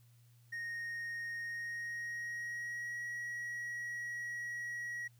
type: tone with pitch glide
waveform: triangle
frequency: 1859 to 1911.3 Hz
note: A#6 to A#6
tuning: -5 to +43 cents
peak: -37 dBFS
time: 0.52-5.08 s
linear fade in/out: 10 ms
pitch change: +48 cents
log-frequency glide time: 1.43-3.02 s
effects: added 119 Hz sine -61 dBFS peak until 5.19 s + white hiss -73 dBFS RMS until 5.19 s